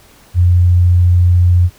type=tone; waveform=sine; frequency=88.6 Hz; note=F2; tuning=25 cents sharp; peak=-6 dBFS; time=0.34-1.7 s; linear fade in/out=50 ms; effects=pink hiss -45 dBFS RMS until 1.78 s